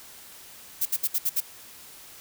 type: noise bursts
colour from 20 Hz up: violet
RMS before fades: -24 dBFS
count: 6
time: 0.81-1.406 s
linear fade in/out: 10 ms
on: 46 ms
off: 64 ms
effects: white hiss -47 dBFS RMS until 2.2 s